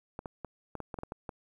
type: clicks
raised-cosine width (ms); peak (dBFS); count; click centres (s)
1; -24; 10; 0.191 / 0.258 / 0.447 / 0.753 / 0.803 / 0.942 / 0.988 / 1.034 / 1.121 / 1.292
effects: 10-bit